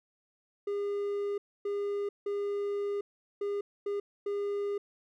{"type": "tone bursts at uneven times", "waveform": "triangle", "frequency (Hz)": 405.7, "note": "G#4", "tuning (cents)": -41, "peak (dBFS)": -28, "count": 6, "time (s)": [[0.67, 1.38], [1.65, 2.09], [2.26, 3.01], [3.41, 3.61], [3.86, 4], [4.26, 4.78]], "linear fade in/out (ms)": 5, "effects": []}